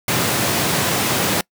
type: high-pass noise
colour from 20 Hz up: pink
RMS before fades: -19 dBFS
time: 0.08-1.41 s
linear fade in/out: 2 ms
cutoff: 110 Hz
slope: 24 dB/octave
effects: noise-tail reverb RT60 0.1 s tail -25 dB re dry